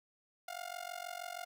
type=tone with amplitude modulation; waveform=sawtooth; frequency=708 Hz; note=F5; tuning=23 cents sharp; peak=-34 dBFS; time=0.48-1.45 s; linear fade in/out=5 ms; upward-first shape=sine; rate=46.3 Hz; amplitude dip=95%; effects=none